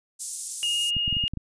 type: high-pass noise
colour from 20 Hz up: pink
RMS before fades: -30 dBFS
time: 0.19-0.91 s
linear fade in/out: 20 ms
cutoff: 7000 Hz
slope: 24 dB/octave
type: tone with vibrato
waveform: sine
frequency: 2852 Hz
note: F7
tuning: 36 cents sharp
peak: -23 dBFS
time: 0.63-1.28 s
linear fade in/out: 0 ms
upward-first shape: sine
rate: 17 Hz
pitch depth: 9 cents each way
type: clicks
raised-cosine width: 5 ms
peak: -20 dBFS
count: 7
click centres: 0.967 / 1.079 / 1.127 / 1.168 / 1.239 / 1.336 / 1.373 s
effects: resampled to 22050 Hz